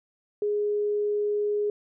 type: tone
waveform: sine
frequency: 415.3 Hz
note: G#4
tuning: in tune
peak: -23 dBFS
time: 0.42-1.7 s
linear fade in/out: 2 ms
effects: none